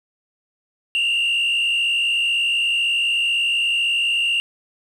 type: tone with frequency modulation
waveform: sine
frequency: 2791 Hz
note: F7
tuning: 2 cents flat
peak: -15 dBFS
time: 0.95-4.4 s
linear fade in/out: 0 ms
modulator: 58 Hz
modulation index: 1.3
effects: tanh soft clip ceiling -15 dBFS + 8-bit